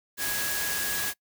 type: tone in noise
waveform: sine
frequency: 1661.2 Hz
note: G#6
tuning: in tune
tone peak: -33 dBFS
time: 0.17-1.14 s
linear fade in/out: 50 ms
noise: white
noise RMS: -30 dBFS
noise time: 0.17-1.14 s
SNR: -6 dB
effects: noise-tail reverb RT60 0.1 s tail -24 dB re dry